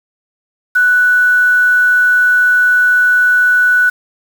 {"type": "tone with quantisation", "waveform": "sine", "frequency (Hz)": 1482, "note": "F#6", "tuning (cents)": 2, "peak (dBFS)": -7, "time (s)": [0.75, 3.9], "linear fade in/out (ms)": 10, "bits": 5, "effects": []}